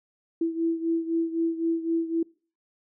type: beating tone pair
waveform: sine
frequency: 329.6 / 333.5 Hz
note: E4 / E4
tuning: 0 / +20 cents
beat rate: 3.9 Hz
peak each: -25 / -29 dBFS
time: 0.41-2.23 s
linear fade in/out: 5 ms
effects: noise-tail reverb RT60 0.4 s tail -25 dB re dry